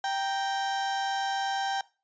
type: tone pair together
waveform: 35% pulse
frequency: 784 / 932.3 Hz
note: G5 / A#5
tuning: 0 / 0 cents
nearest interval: minor third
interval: 300 cents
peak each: -26 / -37 dBFS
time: 0.04-1.81 s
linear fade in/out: 2 ms
effects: noise-tail reverb RT60 0.3 s tail -19 dB re dry + resampled to 16000 Hz